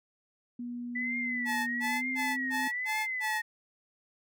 sine tone with pitch glide, 241.8 to 259.2 Hz, B3 to C4, -36 to -16 cents, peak -35 dBFS, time 0.59-2.68 s, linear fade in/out 5 ms, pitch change +120 cents, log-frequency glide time 1.88-2.14 s
sine tone with vibrato, 1975.5 Hz, B6, in tune, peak -31 dBFS, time 0.95-3.42 s, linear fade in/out 10 ms, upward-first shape triangle, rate 1.1 Hz, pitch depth 130 cents each way
sawtooth tone bursts, 867 Hz, A5, 26 cents flat, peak -28 dBFS, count 6, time 1.45-3.42 s, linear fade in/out 50 ms, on 220 ms, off 130 ms
effects none

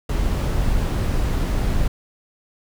brown noise, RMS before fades -20 dBFS, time 0.09-1.88 s, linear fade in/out 5 ms, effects none

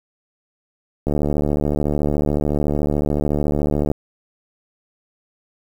click train, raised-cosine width 2 ms, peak -7 dBFS, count 211, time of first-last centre 1.07-3.916 s, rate 73.8 Hz, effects 7-bit

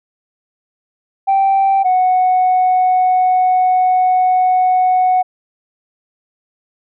sine tone pair in turn, 780 / 738.2 Hz, G5 / F#5, -9 / -4 cents, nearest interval minor second, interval 95 cents, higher first, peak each -8 dBFS, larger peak neither, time 1.27-1.84 / 1.84-5.23 s, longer second, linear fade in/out 20 ms, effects tanh soft clip ceiling -7 dBFS

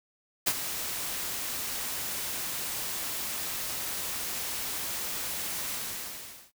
white noise with ADSR envelope, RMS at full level -24 dBFS, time 0.46-6.52 s, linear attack 14 ms, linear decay 54 ms, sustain -10 dB, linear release 790 ms, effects noise-tail reverb RT60 0.1 s tail -22 dB re dry

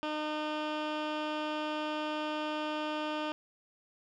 15% pulse tone with low-pass filter, 304.8 Hz, D#4, 36 cents flat, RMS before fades -35 dBFS, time 0.03-3.32 s, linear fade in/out 0 ms, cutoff 3200 Hz, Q 1.4, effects none

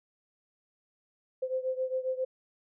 sine beating tone pair, 515 / 522.4 Hz, C5 / C5, -28 / -3 cents, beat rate 7.4 Hz, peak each -31 / -34 dBFS, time 1.42-2.25 s, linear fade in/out 10 ms, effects none

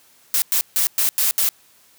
blue noise bursts at uneven times, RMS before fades -18 dBFS, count 6, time 0.34-0.42 / 0.52-0.61 / 0.76-0.87 / 0.98-1.09 / 1.18-1.31 / 1.38-1.49 s, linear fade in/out 0 ms, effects white hiss -54 dBFS RMS until 1.98 s + high-pass 60 Hz 12 dB/octave

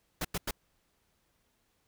pink noise bursts, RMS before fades -33 dBFS, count 3, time 0.21-0.51 s, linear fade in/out 5 ms, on 38 ms, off 93 ms, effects pink hiss -74 dBFS RMS until 1.87 s

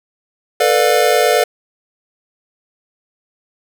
square chord, B half-diminished seventh, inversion third, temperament just, 444.5 / 493.9 / 592.7 / 711.2 Hz, A4 / B4 / D5 / F5, +18 / 0 / +16 / +31 cents, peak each -17 dBFS, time 0.6-1.44 s, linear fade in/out 5 ms, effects none

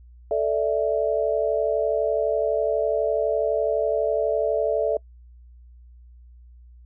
sine chord, A suspended fourth, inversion none, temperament equal, 440 / 587.3 / 659.3 Hz, A4 / D5 / E5, 0 / 0 / 0 cents, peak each -24 dBFS, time 0.31-4.97 s, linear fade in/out 2 ms, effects noise-tail reverb RT60 0.1 s tail -26 dB re dry + added 60 Hz sine -45 dBFS peak until 6.85 s

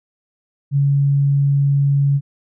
sine tone, 140.5 Hz, C#3, 24 cents sharp, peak -12 dBFS, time 0.71-2.21 s, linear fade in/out 50 ms, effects none

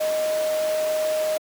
sine tone in noise, 621 Hz, D#5, 3 cents flat, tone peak -20 dBFS, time 0-1.38 s, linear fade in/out 10 ms, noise pink, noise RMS -32 dBFS, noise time 0-1.38 s, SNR +9 dB, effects high-pass 400 Hz 12 dB/octave

